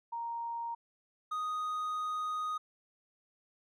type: tone pair in turn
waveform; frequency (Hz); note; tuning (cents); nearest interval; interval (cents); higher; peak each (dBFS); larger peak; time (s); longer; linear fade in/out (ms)
sine / triangle; 932.3 / 1244.5; A#5 / D#6; 0 / 0; perfect fourth; 500; second; -35 / -31; second; 0.12-0.75 / 1.31-2.58; second; 10
effects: none